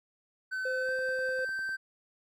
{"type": "tone with pitch glide", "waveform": "triangle", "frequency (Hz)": [1523, 1556.8], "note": ["F#6", "G6"], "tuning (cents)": [50, -12], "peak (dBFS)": -30, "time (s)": [0.51, 1.77], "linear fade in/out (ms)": 20, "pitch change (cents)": 38, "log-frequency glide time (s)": [0.81, 0.92]}
{"type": "tone", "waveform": "triangle", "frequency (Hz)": 517, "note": "C5", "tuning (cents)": -21, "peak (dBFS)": -30, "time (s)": [0.65, 1.45], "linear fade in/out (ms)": 5}
{"type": "click train", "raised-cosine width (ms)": 1, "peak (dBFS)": -38, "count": 9, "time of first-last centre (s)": [0.89, 1.692], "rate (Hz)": 9.98}
{"effects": []}